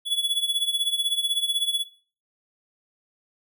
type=tone with tremolo; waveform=square; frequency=3400 Hz; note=G#7; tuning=40 cents sharp; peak=-19 dBFS; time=0.05-1.85 s; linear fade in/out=50 ms; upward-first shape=triangle; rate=16 Hz; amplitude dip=85%; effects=noise-tail reverb RT60 0.4 s tail -17 dB re dry